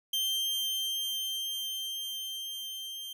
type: tone with level ramp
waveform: 40% pulse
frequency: 3151 Hz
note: G7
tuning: 8 cents sharp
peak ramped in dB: -27 to -38 dBFS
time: 0.13-3.13 s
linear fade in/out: 5 ms
effects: none